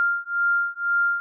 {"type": "beating tone pair", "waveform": "sine", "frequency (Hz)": [1396, 1398], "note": ["F6", "F6"], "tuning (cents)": [-1, 1], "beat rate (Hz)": 2, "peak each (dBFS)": -23, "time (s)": [0, 1.2], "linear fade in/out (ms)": 0, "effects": []}